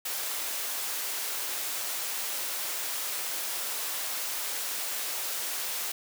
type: high-pass noise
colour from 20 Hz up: white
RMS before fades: -33 dBFS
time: 0.05-5.92 s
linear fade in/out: 5 ms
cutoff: 430 Hz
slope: 12 dB/octave
effects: none